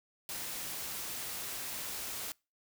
white noise, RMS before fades -40 dBFS, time 0.29-2.32 s, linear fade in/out 0 ms, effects noise-tail reverb RT60 0.3 s tail -26 dB re dry

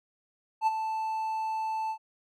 triangle tone with ADSR envelope, 880 Hz, A5, in tune, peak -18 dBFS, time 0.61-1.98 s, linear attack 59 ms, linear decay 26 ms, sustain -9 dB, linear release 77 ms, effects none

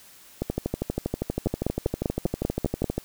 two click trains, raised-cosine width 2 ms, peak -10 / -12 dBFS, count 8 / 33, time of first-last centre 1.47-2.843 / 0.42-2.98 s, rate 5.1 / 12.5 Hz, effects white hiss -51 dBFS RMS until 3.04 s

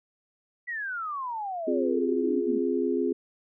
sine exponential sweep, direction down, 1982 to 220 Hz, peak -30 dBFS, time 0.67-2.59 s, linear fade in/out 20 ms
sine chord, F minor, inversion second, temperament equal, 261.6 / 349.2 / 415.3 Hz, C4 / F4 / Ab4, 0 / 0 / 0 cents, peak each -28 dBFS, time 1.67-3.13 s, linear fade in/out 10 ms
effects none

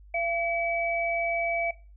sine tone pair together, 680 / 2287 Hz, F5 / D7, -46 / -47 cents, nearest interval octave + major sixth, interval 2099 cents, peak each -28 dBFS, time 0.14-1.71 s, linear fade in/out 5 ms, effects noise-tail reverb RT60 0.3 s tail -18 dB re dry + added 50 Hz sine -48 dBFS peak until 1.96 s

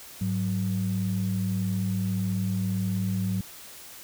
sine tone pair together, 104.45 / 186.1 Hz, G#2 / F#3, +10 / +10 cents, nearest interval minor seventh, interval 1000 cents, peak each -27 / -26 dBFS, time 0.21-3.41 s, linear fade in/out 5 ms, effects tanh soft clip ceiling -18 dBFS + white hiss -45 dBFS RMS until 4.03 s

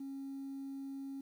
sine tone, 273 Hz, C#4, 26 cents flat, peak -39 dBFS, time 0-1.21 s, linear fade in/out 5 ms, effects tanh soft clip ceiling -39 dBFS + 11-bit

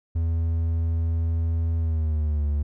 triangle tone with pitch glide, 82.41 to 73 Hz, E2 to D2, 0 to -10 cents, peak -19 dBFS, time 0.15-2.63 s, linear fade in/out 10 ms, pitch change -210 cents, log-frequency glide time 1.79-2.46 s, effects none

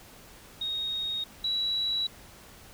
sine tone pair in turn, 3740 / 3913 Hz, A#7 / B7, +5 / -17 cents, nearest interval minor second, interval 78 cents, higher second, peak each -29 / -26 dBFS, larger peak second, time 0.61-1.24 / 1.44-2.07 s, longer neither, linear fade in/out 5 ms, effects pink hiss -51 dBFS RMS until 2.73 s

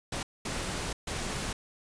pink noise bursts at uneven times, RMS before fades -34 dBFS, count 3, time 0.12-0.23 / 0.45-0.93 / 1.07-1.53 s, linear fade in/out 5 ms, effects resampled to 22050 Hz

